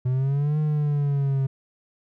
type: linear two-way sweep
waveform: triangle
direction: up then down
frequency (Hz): 124.7 to 153.4 to 133.7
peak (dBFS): -18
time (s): 0.05-1.47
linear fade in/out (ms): 10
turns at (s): 0.59
effects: none